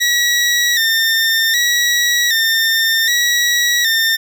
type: tone with vibrato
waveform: 20% pulse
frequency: 1864.7 Hz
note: A#6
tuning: in tune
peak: -7 dBFS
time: 0-4.17 s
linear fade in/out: 20 ms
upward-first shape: square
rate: 0.65 Hz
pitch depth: 54 cents each way
effects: none